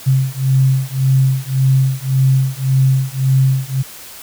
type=beating tone pair; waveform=sine; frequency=132 / 133.8 Hz; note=C3 / C3; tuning=+16 / +39 cents; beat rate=1.8 Hz; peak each=-14 dBFS; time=0.06-3.83 s; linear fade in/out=20 ms; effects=white hiss -35 dBFS RMS until 4.22 s